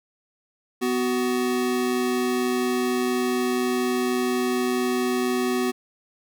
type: tone pair together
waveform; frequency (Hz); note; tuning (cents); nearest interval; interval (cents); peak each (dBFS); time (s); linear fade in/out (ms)
square; 249.3 / 373.5; B3 / F#4; +16 / +16; perfect fifth; 700; -25; 0.81-5.72; 20
effects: none